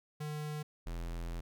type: tone pair in turn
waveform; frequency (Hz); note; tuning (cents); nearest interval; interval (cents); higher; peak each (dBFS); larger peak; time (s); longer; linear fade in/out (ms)
square; 150.8 / 42.32; D3 / E1; +46 / +46; octave + minor seventh; 2200; first; -38 / -38; neither; 0.2-0.63 / 0.86-1.41; second; 10
effects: none